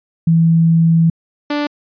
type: tone pair in turn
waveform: sine / sawtooth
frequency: 164.81 / 293.1 Hz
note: E3 / D4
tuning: 0 / -3 cents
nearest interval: minor seventh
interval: 997 cents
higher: second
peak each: -8 / -12 dBFS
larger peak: first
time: 0.27-1.1 / 1.5-1.67 s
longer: first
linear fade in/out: 5 ms
effects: resampled to 11025 Hz